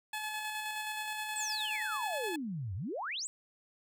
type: tone with tremolo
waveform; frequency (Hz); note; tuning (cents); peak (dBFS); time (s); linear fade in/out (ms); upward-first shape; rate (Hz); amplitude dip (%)
15% pulse; 857; A5; -46; -29; 0.13-2.36; 5; square; 9.5; 25
type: exponential two-way sweep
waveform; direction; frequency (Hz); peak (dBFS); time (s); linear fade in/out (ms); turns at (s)
sine; down then up; 8372 to 86 to 8372; -35; 1.36-3.27; 0; 2.75
effects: none